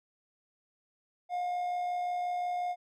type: tone with amplitude modulation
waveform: triangle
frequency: 714 Hz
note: F5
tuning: 38 cents sharp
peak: -27 dBFS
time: 1.29-2.76 s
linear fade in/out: 50 ms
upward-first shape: sine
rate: 65.6 Hz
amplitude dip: 30%
effects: none